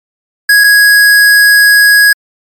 square tone pair in turn, 1661.2 / 1661.2 Hz, G#6 / G#6, 0 / 0 cents, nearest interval unison, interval 0 cents, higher neither, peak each -3 dBFS, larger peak neither, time 0.49-0.64 / 0.64-2.13 s, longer second, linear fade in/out 5 ms, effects MP3 96 kbps

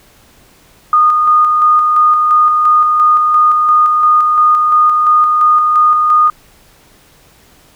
sine tone with tremolo, 1228 Hz, D#6, 23 cents flat, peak -5 dBFS, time 0.93-6.3 s, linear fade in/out 2 ms, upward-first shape square, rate 2.9 Hz, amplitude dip 30%, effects pink hiss -46 dBFS RMS until 7.75 s

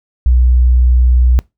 sine tone, 61.74 Hz, B1, in tune, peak -6 dBFS, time 0.26-1.39 s, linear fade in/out 0 ms, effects noise-tail reverb RT60 0.2 s tail -23 dB re dry

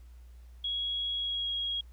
sine tone with pitch glide, 3322 to 3293 Hz, G#7 to G#7, 0 to -15 cents, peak -30 dBFS, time 0.64-1.81 s, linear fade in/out 5 ms, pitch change -15 cents, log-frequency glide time 1.18-1.48 s, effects added 60 Hz sine -48 dBFS peak until 1.92 s + pink hiss -68 dBFS RMS until 1.92 s

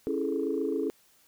sine chord, A major seventh, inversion first, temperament just, 275 / 330 / 412.5 / 440 Hz, C#4 / E4 / G#4 / A4, -14 / +2 / -12 / 0 cents, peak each -32 dBFS, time 0.07-0.9 s, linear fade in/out 0 ms, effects tanh soft clip ceiling -17 dBFS + white hiss -63 dBFS RMS until 1.27 s

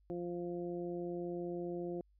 harmonic tone, 174.61 Hz, F3, in tune, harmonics 1 / 2 / 3 / 4, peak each -44 / -39 / -46 / -51 dBFS, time 0.1-2.01 s, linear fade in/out 0 ms, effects added 50 Hz sine -66 dBFS peak until 2.19 s

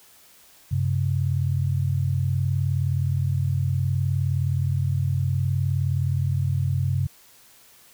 sine tone pair together, 95 / 134.35 Hz, F#2 / C3, +46 / +46 cents, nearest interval tritone, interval 600 cents, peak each -23 dBFS, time 0.71-7.07 s, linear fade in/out 10 ms, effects white hiss -53 dBFS RMS until 7.93 s

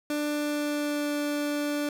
30% pulse tone with pitch glide, 295.9 to 292.7 Hz, D4 to D4, +13 to -6 cents, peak -24 dBFS, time 0.1-1.89 s, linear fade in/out 2 ms, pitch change -19 cents, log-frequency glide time 0.29-1.15 s, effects 9-bit

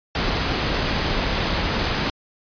pink noise, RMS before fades -22 dBFS, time 0.15-2.1 s, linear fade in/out 2 ms, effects resampled to 11025 Hz

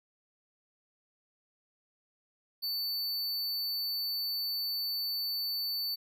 square tone, 4500 Hz, C#8, 25 cents sharp, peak -32 dBFS, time 2.62-5.96 s, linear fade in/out 20 ms, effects none

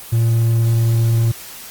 triangle tone, 114.9 Hz, A#2, 25 cents flat, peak -10 dBFS, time 0.12-1.32 s, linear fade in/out 10 ms, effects white hiss -35 dBFS RMS until 1.7 s + Opus 24 kbps

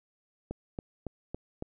click train, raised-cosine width 2 ms, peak -22 dBFS, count 5, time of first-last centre 0.51-1.624 s, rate 3.59 Hz, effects none

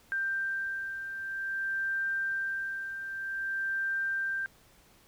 sine beating tone pair, 1575 / 1575.52 Hz, G6 / G6, +8 / +8 cents, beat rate 0.52 Hz, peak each -31 / -39 dBFS, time 0.12-4.46 s, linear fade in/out 0 ms, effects pink hiss -61 dBFS RMS until 5.07 s

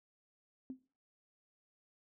sine tone with exponential decay, 260 Hz, C4, 11 cents flat, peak -37 dBFS, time 0.7-0.82 s, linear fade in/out 1 ms, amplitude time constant 25 ms, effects noise-tail reverb RT60 0.4 s tail -20 dB re dry

